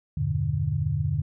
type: chord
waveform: sine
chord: E half-diminished seventh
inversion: none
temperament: equal with one note detuned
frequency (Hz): 82.41 / 98 / 119.54 / 146.83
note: E2 / G2 / Bb2 / D3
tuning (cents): 0 / 0 / +44 / 0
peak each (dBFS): -31 / -29 / -30 / -26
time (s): 0.17-1.22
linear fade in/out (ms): 5
effects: none